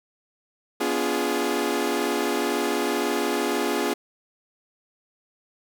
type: chord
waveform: sawtooth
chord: B diminished seventh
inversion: none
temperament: equal with one note detuned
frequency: 246.9 / 288.8 / 349.2 / 415.3 Hz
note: B3 / D4 / F4 / Ab4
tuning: 0 / -29 / 0 / 0 cents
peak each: -26 / -25 / -24 / -23 dBFS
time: 0.8-3.94 s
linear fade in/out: 10 ms
effects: none